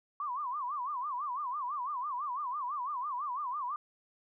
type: tone with vibrato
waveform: sine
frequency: 1084 Hz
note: C#6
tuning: 39 cents flat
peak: -33 dBFS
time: 0.2-3.76 s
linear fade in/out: 2 ms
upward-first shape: sine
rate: 6 Hz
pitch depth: 200 cents each way
effects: none